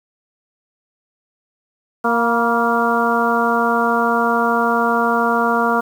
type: harmonic tone with a mistuned harmonic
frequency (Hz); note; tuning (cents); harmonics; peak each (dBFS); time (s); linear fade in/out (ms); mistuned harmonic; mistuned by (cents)
233.1; A#3; 0; 1 / 2 / 3 / 4 / 5 / 6; -21 / -21 / -21 / -21 / -21 / -21; 2.04-5.81; 10; 4; +40
effects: 7-bit